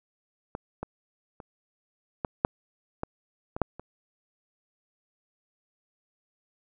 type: clicks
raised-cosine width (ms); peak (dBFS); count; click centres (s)
1; -19 / -19 / -28 / -14 / -6 / -16 / -20 / -7 / -26; 9; 0.551 / 0.83 / 1.402 / 2.248 / 2.449 / 3.034 / 3.565 / 3.617 / 3.796
effects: none